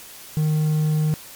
triangle tone, 154.1 Hz, D#3, 16 cents flat, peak -15 dBFS, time 0.37-1.14 s, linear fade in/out 0 ms, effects white hiss -41 dBFS RMS until 1.35 s + MP3 96 kbps

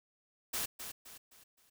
white noise with echo, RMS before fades -36 dBFS, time 0.53-0.66 s, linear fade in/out 10 ms, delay 260 ms, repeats 4, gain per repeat -8 dB, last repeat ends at 1.7 s, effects none

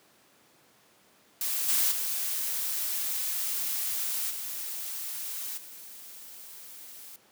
blue noise with level steps, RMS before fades -30 / -25 / -31 / -36 / -46 dBFS, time 1.41-7.16 s, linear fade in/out 2 ms, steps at 1.68 / 1.91 / 4.3 / 5.57 s, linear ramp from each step 10 ms, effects pink hiss -61 dBFS RMS until 7.31 s + high-pass 200 Hz 12 dB/octave

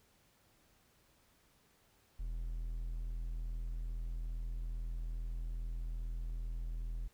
triangle tone, 41.2 Hz, E1, in tune, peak -35 dBFS, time 2.19-7.08 s, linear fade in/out 10 ms, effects pink hiss -70 dBFS RMS until 7.13 s

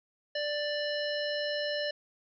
harmonic tone, 589 Hz, D5, 5 cents sharp, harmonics 1 / 3 / 5 / 7 / 9, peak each -32 / -37 / -39 / -40 / -42 dBFS, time 0.35-1.91 s, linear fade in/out 5 ms, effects none

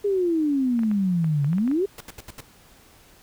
sine exponential two-way sweep, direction down then up, 415.3 to 138.59 to 415.3 Hz, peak -19 dBFS, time 0.04-1.86 s, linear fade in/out 10 ms, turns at 1.45 s
clicks, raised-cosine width 0.5 ms, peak -25 dBFS, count 9, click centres 0.792 / 0.834 / 0.914 / 1.244 / 1.445 / 1.531 / 1.583 / 1.677 / 1.714 s
pink noise bursts, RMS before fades -38 dBFS, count 5, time 1.98-2.406 s, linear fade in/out 2 ms, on 26 ms, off 74 ms
effects pink hiss -53 dBFS RMS until 3.22 s

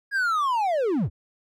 triangle linear sweep, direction down, 1661 to 60.2 Hz, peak -19 dBFS, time 0.11-1.1 s, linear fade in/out 50 ms, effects none

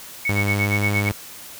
sine tone with tremolo, 2217 Hz, C#7, in tune, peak -18 dBFS, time 0.25-1.09 s, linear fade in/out 2 ms, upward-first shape sine, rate 8.6 Hz, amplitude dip 100%
sawtooth tone with pitch glide, 101.1 to 102.33 Hz, G#2 to G#2, -46 to -25 cents, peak -16 dBFS, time 0.29-1.12 s, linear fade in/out 5 ms, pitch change +21 cents, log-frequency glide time 0.51-0.65 s
effects white hiss -39 dBFS RMS until 1.59 s

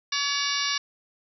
harmonic tone with a mistuned harmonic, 567 Hz, C#5, 39 cents sharp, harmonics 2 / 3 / 4 / 5 / 6 / 7 / 8 / 9 / 10, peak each -33 / -33 / -33 / -33 / -33 / -33 / -33 / -33 / -33 dBFS, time 0.12-0.78 s, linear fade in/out 5 ms, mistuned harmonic 6, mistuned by +82 cents, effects none

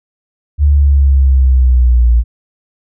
sine linear sweep, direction down, 73.42 to 57.7 Hz, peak -5 dBFS, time 0.58-2.24 s, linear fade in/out 50 ms, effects none

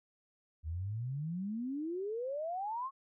sine exponential sweep, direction up, 75 to 1108.7 Hz, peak -35 dBFS, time 0.63-2.91 s, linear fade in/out 50 ms, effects none

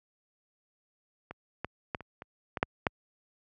clicks, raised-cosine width 0.5 ms, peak -25 / -18 / -16 / -28 / -27 / -18 / -9 / -10 dBFS, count 8, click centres 1.31 / 1.646 / 1.948 / 2.007 / 2.221 / 2.572 / 2.629 / 2.868 s, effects high-pass 60 Hz 12 dB/octave

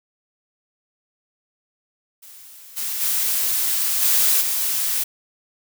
blue noise with level steps, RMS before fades -43 / -26 / -21 / -17 / -22 dBFS, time 2.22-5.04 s, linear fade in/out 10 ms, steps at 2.76 / 3 / 4.01 / 4.4 s, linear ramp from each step 20 ms, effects none

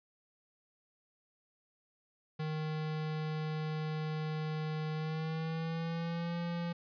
square tone with pitch glide, 155.3 to 171.32 Hz, D#3 to F3, -3 to -33 cents, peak -35 dBFS, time 2.39-6.73 s, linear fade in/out 10 ms, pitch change +170 cents, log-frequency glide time 4.93-6.37 s, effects resampled to 11025 Hz + 12-bit

